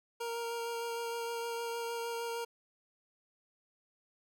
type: tone with vibrato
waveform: 25% pulse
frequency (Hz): 466.2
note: A#4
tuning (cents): 0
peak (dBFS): -32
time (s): 0.2-2.45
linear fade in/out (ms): 10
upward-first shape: sine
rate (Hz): 6.5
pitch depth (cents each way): 12
effects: none